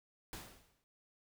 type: noise with exponential decay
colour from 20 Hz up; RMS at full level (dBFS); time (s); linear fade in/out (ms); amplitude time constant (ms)
pink; -44; 0.33-0.84; 0; 110
effects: none